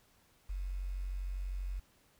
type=tone with quantisation; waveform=sine; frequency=46.25 Hz; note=F#1; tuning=in tune; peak=-35 dBFS; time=0.49-1.8 s; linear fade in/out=10 ms; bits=10; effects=pink hiss -68 dBFS RMS until 2.19 s